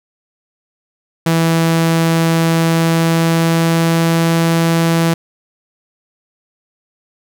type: tone with pitch glide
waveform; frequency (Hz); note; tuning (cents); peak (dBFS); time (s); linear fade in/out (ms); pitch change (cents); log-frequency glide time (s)
sawtooth; 164.6 to 165.84; E3 to E3; -2 to +11; -7; 1.26-5.14; 5; +13; 2.62-4.37
effects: none